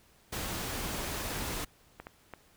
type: noise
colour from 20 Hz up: pink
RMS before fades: -36 dBFS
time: 0.32-1.65 s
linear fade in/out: 10 ms
type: clicks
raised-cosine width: 0.5 ms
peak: -27 dBFS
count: 3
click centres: 2 / 2.069 / 2.337 s
effects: pink hiss -63 dBFS RMS until 2.56 s